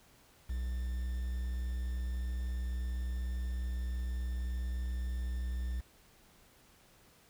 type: tone with quantisation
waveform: triangle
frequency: 61.74 Hz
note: B1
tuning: in tune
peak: -31 dBFS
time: 0.49-5.81 s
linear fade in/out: 10 ms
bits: 9
effects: pink hiss -63 dBFS RMS until 7.29 s